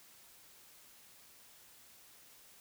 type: silence
effects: white hiss -60 dBFS RMS until 2.6 s